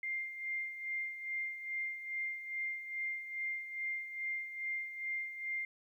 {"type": "tone with tremolo", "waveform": "sine", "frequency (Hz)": 2105, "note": "C7", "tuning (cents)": 10, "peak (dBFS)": -34, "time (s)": [0.03, 5.65], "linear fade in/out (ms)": 2, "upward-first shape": "sine", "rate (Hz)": 2.4, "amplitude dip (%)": 65, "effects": ["12-bit"]}